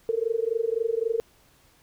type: tone with amplitude modulation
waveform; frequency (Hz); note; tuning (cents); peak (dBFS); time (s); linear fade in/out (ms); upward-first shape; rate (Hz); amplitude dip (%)
sine; 455.1; A#4; -42; -19; 0.09-1.2; 0; sine; 23.8; 95
effects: pink hiss -60 dBFS RMS until 1.82 s